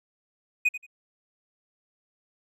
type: tone with echo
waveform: triangle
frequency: 2489 Hz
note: D#7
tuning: in tune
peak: -16 dBFS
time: 0.65-0.69 s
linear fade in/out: 10 ms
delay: 88 ms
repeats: 2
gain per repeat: -14 dB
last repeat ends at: 0.866 s
effects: tanh soft clip ceiling -12 dBFS